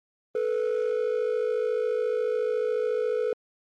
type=tone pair together; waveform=triangle; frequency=436.6 / 490.7 Hz; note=A4 / B4; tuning=-13 / -11 cents; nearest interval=major second; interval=202 cents; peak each=-24 dBFS; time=0.35-3.33 s; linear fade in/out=2 ms; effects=tanh soft clip ceiling -17 dBFS + Opus 24 kbps